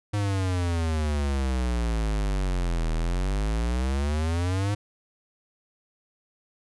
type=exponential two-way sweep; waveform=square; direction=down then up; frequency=104.5 to 39.68 to 104.5 Hz; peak=-24 dBFS; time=0.13-4.75 s; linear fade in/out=10 ms; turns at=2.93 s; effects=resampled to 24000 Hz